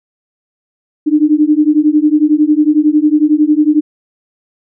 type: beating tone pair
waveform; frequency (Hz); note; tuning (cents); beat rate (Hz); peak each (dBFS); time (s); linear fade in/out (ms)
sine; 296.9 / 307.9; D4 / D#4; +19 / -18; 11; -10; 1.06-3.81; 20
effects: none